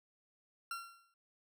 40% pulse tone with exponential decay, 1369 Hz, F6, 35 cents flat, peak -36 dBFS, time 0.71-1.14 s, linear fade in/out 2 ms, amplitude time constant 92 ms, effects none

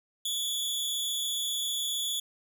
sawtooth tone with amplitude modulation, 3427 Hz, A7, 46 cents flat, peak -23 dBFS, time 0.25-2.2 s, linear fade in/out 5 ms, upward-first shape sine, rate 227 Hz, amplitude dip 70%, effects none

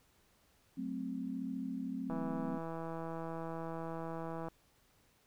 sine chord, F# diminished, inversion none, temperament equal with one note detuned, 186.18 / 220 / 261.6 Hz, F#3 / A3 / C4, +11 / 0 / 0 cents, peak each -43 / -43 / -39 dBFS, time 0.77-2.58 s, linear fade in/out 10 ms
click train, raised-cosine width 1 ms, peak -29 dBFS, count 392, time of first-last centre 2.1-4.484 s, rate 164 Hz
effects pink hiss -70 dBFS RMS until 5.26 s

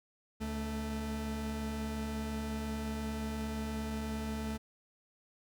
40% pulse tone pair together, 71.45 / 220 Hz, D2 / A3, -47 / 0 cents, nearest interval octave + perfect fifth, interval 1947 cents, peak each -39 / -36 dBFS, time 0.4-4.58 s, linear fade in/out 20 ms, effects none

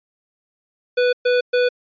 square tone bursts, 493.9 Hz, B4, in tune, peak -15 dBFS, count 3, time 0.97-1.69 s, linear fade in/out 10 ms, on 160 ms, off 120 ms, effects resampled to 11025 Hz

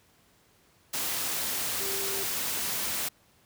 sine tone in noise, 392 Hz, G4, in tune, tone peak -37 dBFS, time 1.8-2.24 s, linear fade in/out 10 ms, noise white, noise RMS -31 dBFS, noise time 0.93-3.09 s, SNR -9 dB, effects pink hiss -63 dBFS RMS until 3.45 s + high-pass 60 Hz 12 dB/octave

